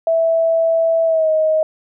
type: tone with pitch glide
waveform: sine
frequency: 657 to 628.1 Hz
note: E5 to D#5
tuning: -6 to +16 cents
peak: -12 dBFS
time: 0.07-1.63 s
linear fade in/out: 2 ms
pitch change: -78 cents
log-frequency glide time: 1.05-1.3 s
effects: none